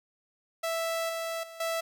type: tone with level steps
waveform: sawtooth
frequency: 659.3 Hz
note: E5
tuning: in tune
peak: -25 / -28 / -40 / -25 dBFS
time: 0.63-1.81 s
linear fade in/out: 10 ms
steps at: 1.09 / 1.43 / 1.6 s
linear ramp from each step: 5 ms
effects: none